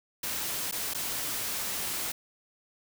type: noise with dropouts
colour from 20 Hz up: white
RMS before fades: -33 dBFS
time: 0.23-2.12 s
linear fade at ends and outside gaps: 5 ms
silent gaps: 0.713-0.723 / 0.937-0.946 s
effects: none